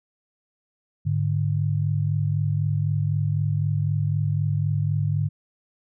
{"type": "tone pair together", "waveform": "sine", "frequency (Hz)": [103.83, 147.77], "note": ["G#2", "D3"], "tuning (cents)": [0, 11], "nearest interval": "tritone", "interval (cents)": 611, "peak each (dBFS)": -23, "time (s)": [1.05, 5.29], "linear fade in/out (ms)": 20, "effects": []}